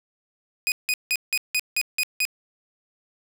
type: tone bursts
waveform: sawtooth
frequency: 2489 Hz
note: D#7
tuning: in tune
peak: -17 dBFS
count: 8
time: 0.67-2.252 s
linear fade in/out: 0 ms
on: 49 ms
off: 170 ms
effects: none